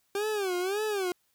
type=tone with vibrato; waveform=40% pulse; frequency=392 Hz; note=G4; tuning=in tune; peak=-27 dBFS; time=0.15-1.12 s; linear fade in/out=2 ms; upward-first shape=sine; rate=1.8 Hz; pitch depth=170 cents each way; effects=white hiss -72 dBFS RMS until 1.34 s